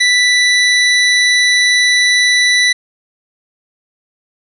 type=tone; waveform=25% pulse; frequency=1975.5 Hz; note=B6; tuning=in tune; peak=-5 dBFS; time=0-2.73 s; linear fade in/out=10 ms; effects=resampled to 24000 Hz + 7-bit